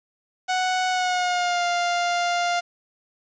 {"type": "tone with pitch glide", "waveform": "sawtooth", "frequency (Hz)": [740, 699.7], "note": ["F#5", "F5"], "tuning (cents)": [0, 3], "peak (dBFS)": -17, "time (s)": [0.48, 2.61], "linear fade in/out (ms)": 20, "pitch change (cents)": -97, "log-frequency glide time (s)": [0.89, 1.65], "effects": ["resampled to 16000 Hz", "8-bit"]}